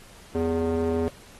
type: tone with band-pass filter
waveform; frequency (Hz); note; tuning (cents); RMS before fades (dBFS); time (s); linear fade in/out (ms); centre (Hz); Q
square; 82.41; E2; 0; -25; 0.35-1.08; 0; 380; 2.3
effects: pink hiss -50 dBFS RMS until 1.39 s + AAC 32 kbps